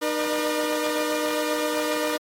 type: tone cluster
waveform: sawtooth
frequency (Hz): 305.3 / 481.1 / 603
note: D#4 / B4 / D5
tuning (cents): -33 / -45 / +46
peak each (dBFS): -24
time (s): 0.01-2.18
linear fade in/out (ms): 20
effects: AAC 48 kbps